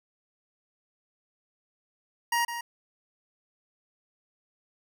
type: tone with echo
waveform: 25% pulse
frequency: 944 Hz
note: A#5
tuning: 22 cents sharp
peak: -20 dBFS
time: 2.32-2.45 s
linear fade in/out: 5 ms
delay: 160 ms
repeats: 1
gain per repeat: -9 dB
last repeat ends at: 2.61 s
effects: none